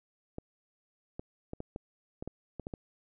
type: clicks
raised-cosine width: 2 ms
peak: -25 dBFS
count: 10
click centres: 0.384 / 1.195 / 1.534 / 1.604 / 1.761 / 2.225 / 2.276 / 2.597 / 2.669 / 2.738 s
effects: none